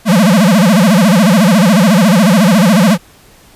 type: tone with vibrato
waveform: square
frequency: 196 Hz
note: G3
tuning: in tune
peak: -6 dBFS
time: 0.05-2.98 s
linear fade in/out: 50 ms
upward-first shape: sine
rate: 14 Hz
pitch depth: 270 cents each way
effects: pink hiss -43 dBFS RMS until 3.55 s + resampled to 32000 Hz